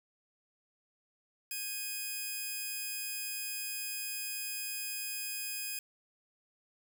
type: tone pair together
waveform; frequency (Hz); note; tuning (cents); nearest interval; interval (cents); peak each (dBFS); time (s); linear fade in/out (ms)
5% pulse; 1630.3 / 2500; G#6 / D#7; -33 / +8; perfect fifth; 741; -35 / -27; 1.51-5.79; 2
effects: none